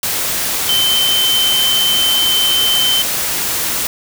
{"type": "tone in noise", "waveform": "sine", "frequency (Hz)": 3085, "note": "G7", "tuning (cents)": -28, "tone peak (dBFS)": -12, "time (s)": [0.69, 3.02], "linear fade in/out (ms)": 2, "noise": "white", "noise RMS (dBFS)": -18, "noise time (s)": [0.03, 3.87], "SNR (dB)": 3, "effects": []}